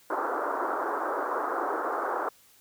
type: band-pass noise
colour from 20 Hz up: white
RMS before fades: -30 dBFS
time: 0.1-2.29 s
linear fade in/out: 5 ms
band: 310 to 1400 Hz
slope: 48 dB/octave
effects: white hiss -59 dBFS RMS until 2.6 s